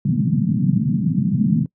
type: band-pass noise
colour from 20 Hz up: pink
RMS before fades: -18 dBFS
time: 0.05-1.66 s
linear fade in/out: 2 ms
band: 130 to 230 Hz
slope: 48 dB/octave
effects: noise-tail reverb RT60 0.1 s tail -23 dB re dry